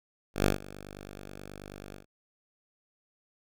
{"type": "tone with ADSR envelope", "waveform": "5% pulse", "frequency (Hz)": 49.31, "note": "G1", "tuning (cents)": 11, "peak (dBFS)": -10, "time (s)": [0.34, 2.06], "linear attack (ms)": 120, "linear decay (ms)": 120, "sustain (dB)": -22, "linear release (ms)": 120, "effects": []}